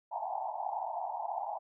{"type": "band-pass noise", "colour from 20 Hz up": "white", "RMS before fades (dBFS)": -37, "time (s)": [0.11, 1.59], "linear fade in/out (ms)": 20, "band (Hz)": [660, 930], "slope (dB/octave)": 96, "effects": []}